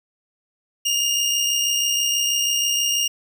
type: tone with amplitude modulation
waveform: 25% pulse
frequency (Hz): 2832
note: F7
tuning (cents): +23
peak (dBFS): -13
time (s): 0.85-3.08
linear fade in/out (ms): 10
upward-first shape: sine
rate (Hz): 66.2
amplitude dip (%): 35
effects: none